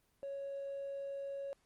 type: tone with hard clipping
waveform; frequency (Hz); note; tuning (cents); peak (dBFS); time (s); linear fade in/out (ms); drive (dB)
sine; 554.4; C#5; 0; -40; 0.23-1.53; 0; 1
effects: pink hiss -75 dBFS RMS until 1.65 s + Opus 24 kbps